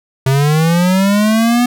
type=linear sweep; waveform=square; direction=up; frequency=130.81 to 246.9 Hz; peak=-10 dBFS; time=0.26-1.66 s; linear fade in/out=5 ms; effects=none